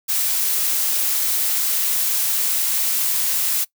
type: noise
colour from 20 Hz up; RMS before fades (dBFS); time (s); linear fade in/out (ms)
blue; -20; 0.08-3.65; 20
effects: noise-tail reverb RT60 0.1 s tail -21 dB re dry